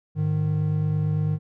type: tone pair together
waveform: triangle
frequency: 104.86 / 153.8 Hz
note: G#2 / D#3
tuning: +17 / -20 cents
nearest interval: perfect fifth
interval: 663 cents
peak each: -24 / -20 dBFS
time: 0.15-1.39 s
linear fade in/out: 50 ms
effects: none